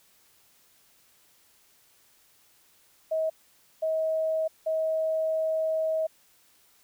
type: tone bursts at uneven times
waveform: sine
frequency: 637 Hz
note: D#5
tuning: 41 cents sharp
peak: -24 dBFS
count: 3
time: 3.11-3.3 / 3.82-4.48 / 4.66-6.07 s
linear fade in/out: 10 ms
effects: white hiss -62 dBFS RMS until 6.83 s